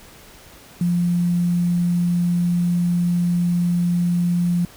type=tone with quantisation; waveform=sine; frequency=174.61 Hz; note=F3; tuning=in tune; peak=-16 dBFS; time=0.81-4.65 s; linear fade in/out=2 ms; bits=7; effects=pink hiss -45 dBFS RMS until 4.76 s